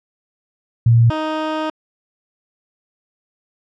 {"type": "tone pair in turn", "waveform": ["sine", "15% pulse"], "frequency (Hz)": [116.54, 311.8], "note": ["A#2", "D#4"], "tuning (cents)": [0, 4], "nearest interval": "octave + perfect fourth", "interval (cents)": 1704, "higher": "second", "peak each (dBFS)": [-8, -13], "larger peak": "first", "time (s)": [[0.86, 1.1], [1.1, 1.7]], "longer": "second", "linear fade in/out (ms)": 5, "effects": ["low-pass 3000 Hz 12 dB/octave"]}